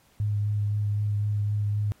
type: tone with vibrato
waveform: sine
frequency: 103.83 Hz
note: G#2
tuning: in tune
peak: -23 dBFS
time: 0.2-1.92 s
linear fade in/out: 0 ms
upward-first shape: sine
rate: 3.9 Hz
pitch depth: 13 cents each way
effects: pink hiss -62 dBFS RMS until 2 s + AAC 48 kbps